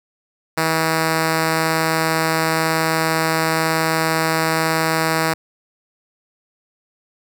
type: tone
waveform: 5% pulse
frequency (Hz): 161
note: E3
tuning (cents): -41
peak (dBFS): -5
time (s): 0.57-5.34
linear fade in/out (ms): 10
effects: none